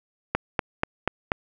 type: click train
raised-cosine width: 0.5 ms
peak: -6 dBFS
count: 5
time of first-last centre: 0.35-1.319 s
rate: 4.13 Hz
effects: none